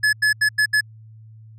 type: tone bursts at uneven times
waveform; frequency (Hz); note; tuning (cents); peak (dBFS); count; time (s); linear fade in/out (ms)
square; 1711; A6; -49; -15; 5; 0.03-0.13 / 0.22-0.33 / 0.41-0.49 / 0.58-0.66 / 0.73-0.81; 10
effects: added 110 Hz sine -41 dBFS peak until 1.58 s + low-pass 9000 Hz 12 dB/octave